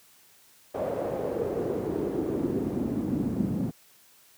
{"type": "noise with band-pass filter sweep", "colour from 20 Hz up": "brown", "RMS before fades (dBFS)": -29, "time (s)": [0.74, 3.71], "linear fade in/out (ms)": 10, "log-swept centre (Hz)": [590, 210], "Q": 3.1, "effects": ["white hiss -58 dBFS RMS until 4.37 s", "high-pass 80 Hz 12 dB/octave"]}